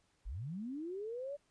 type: linear sweep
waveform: sine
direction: up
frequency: 35.28 to 587.3 Hz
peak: -39 dBFS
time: 0.25-1.37 s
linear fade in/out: 20 ms
effects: pink hiss -75 dBFS RMS until 1.5 s + resampled to 22050 Hz